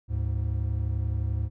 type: tone pair together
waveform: triangle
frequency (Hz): 73.42 / 105.01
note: D2 / G#2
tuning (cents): 0 / +20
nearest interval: tritone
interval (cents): 620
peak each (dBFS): -26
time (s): 0.08-1.5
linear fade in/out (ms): 50
effects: none